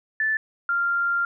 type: tone pair in turn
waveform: sine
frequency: 1753 / 1391.4 Hz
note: A6 / F6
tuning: -7 / -7 cents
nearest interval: major third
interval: 400 cents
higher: first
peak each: -20 dBFS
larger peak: neither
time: 0.2-0.37 / 0.69-1.25 s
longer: second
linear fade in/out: 2 ms
effects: none